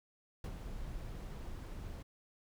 brown noise with ADSR envelope, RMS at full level -38 dBFS, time 0.44-2.03 s, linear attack 3 ms, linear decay 54 ms, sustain -6 dB, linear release 13 ms, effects none

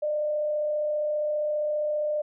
sine tone with frequency modulation, 601 Hz, D5, 40 cents sharp, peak -24 dBFS, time 0.02-2.22 s, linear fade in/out 10 ms, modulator 35 Hz, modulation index 0.29, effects none

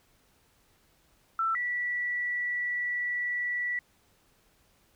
sine tone pair in turn, 1333 / 1953.4 Hz, E6 / B6, +19 / -20 cents, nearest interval perfect fifth, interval 661 cents, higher second, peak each -25 / -28 dBFS, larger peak first, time 1.39-1.55 / 1.55-3.79 s, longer second, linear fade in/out 2 ms, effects pink hiss -66 dBFS RMS until 4.95 s

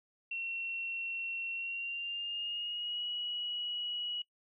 sine tone with pitch glide, 2722 to 2917 Hz, F7 to F#7, -45 to -25 cents, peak -35 dBFS, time 0.31-4.22 s, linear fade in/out 5 ms, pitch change +120 cents, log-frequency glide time 1.53-3.04 s, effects noise-tail reverb RT60 0.1 s tail -22 dB re dry

